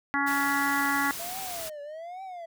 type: harmonic tone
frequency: 280.7 Hz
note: C#4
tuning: 22 cents sharp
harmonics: 1 / 3 / 4 / 5 / 6 / 7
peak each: -31 / -31 / -31 / -31 / -31 / -31 dBFS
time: 0.14-1.11 s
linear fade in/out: 0 ms
type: noise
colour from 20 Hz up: white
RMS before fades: -37 dBFS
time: 0.26-1.7 s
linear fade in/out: 20 ms
type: tone with vibrato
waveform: triangle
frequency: 666 Hz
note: E5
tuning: 18 cents sharp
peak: -35 dBFS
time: 1.19-2.46 s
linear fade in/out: 10 ms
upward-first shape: triangle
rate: 1.2 Hz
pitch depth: 270 cents each way
effects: none